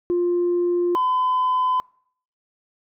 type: tone pair in turn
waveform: sine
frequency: 350.8 / 1013.6 Hz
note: F4 / B5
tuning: +8 / +45 cents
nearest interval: octave + tritone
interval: 1837 cents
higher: second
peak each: -16 / -16 dBFS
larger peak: neither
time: 0.1-0.95 / 0.95-1.8 s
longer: neither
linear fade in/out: 0 ms
effects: noise-tail reverb RT60 0.6 s tail -26 dB re dry + tanh soft clip ceiling -15 dBFS